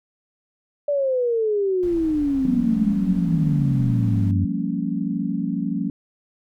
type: exponential sweep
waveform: sine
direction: down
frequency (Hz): 587.3 to 92.3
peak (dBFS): -18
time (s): 0.88-4.45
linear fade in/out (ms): 5
type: noise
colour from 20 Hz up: brown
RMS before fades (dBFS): -37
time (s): 1.83-4.31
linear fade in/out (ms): 0
type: chord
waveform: sine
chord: G half-diminished seventh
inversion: third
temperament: equal with one note detuned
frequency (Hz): 174.61 / 196 / 228.4 / 277.2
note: F3 / G3 / Bb3 / Db4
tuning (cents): 0 / 0 / -35 / 0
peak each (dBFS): -27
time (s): 2.45-5.9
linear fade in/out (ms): 2
effects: none